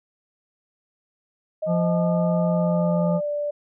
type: tone with pitch glide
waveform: sine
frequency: 625 to 586.5 Hz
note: D#5 to D5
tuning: +8 to -2 cents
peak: -23 dBFS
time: 1.62-3.51 s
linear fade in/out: 10 ms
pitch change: -110 cents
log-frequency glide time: 2.47-3.3 s
type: harmonic tone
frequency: 173 Hz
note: F3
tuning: 16 cents flat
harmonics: 1 / 3 / 5 / 7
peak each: -20 / -30 / -34 / -37 dBFS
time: 1.66-3.21 s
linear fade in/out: 50 ms
effects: none